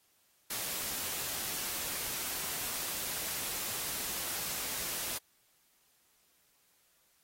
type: noise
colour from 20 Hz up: white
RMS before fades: -37 dBFS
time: 0.5-5.18 s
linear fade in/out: 5 ms
effects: white hiss -70 dBFS RMS until 7.23 s + AAC 48 kbps